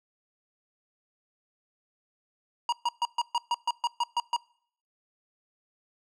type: tone bursts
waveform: square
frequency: 952 Hz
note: A#5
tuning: 36 cents sharp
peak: -24 dBFS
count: 11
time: 2.69-4.364 s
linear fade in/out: 2 ms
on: 34 ms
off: 130 ms
effects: noise-tail reverb RT60 0.6 s tail -25 dB re dry + low-pass 6000 Hz 12 dB/octave